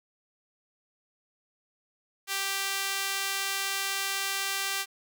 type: tone with high-pass filter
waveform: sawtooth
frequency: 392 Hz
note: G4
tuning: in tune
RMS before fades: -31 dBFS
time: 2.27-4.86 s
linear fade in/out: 50 ms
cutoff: 1800 Hz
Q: 0.65
effects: none